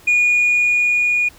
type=tone with level ramp; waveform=sine; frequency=2444 Hz; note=D#7; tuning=32 cents flat; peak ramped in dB=-9 to -13 dBFS; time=0.07-1.29 s; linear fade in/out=10 ms; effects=tanh soft clip ceiling -10 dBFS + pink hiss -46 dBFS RMS until 1.38 s